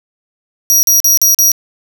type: tone bursts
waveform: sawtooth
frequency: 5750 Hz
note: F8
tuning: 50 cents sharp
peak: -4 dBFS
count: 5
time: 0.7-1.518 s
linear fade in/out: 0 ms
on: 130 ms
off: 42 ms
effects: none